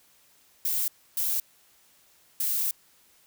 violet noise bursts at uneven times, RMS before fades -27 dBFS, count 3, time 0.65-0.88 / 1.17-1.4 / 2.4-2.71 s, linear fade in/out 2 ms, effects white hiss -61 dBFS RMS until 3.26 s

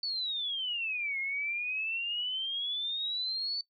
sine exponential two-way sweep, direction down then up, 4520 to 2137 to 4520 Hz, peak -31 dBFS, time 0.03-3.61 s, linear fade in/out 2 ms, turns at 1.19 s, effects noise-tail reverb RT60 0.1 s tail -21 dB re dry

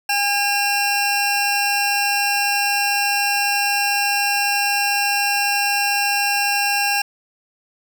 25% pulse tone pair together, 811 / 2728 Hz, G#5 / F7, -41 / -41 cents, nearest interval octave + major sixth, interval 2100 cents, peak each -16 dBFS, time 0.09-7.02 s, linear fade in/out 5 ms, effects none

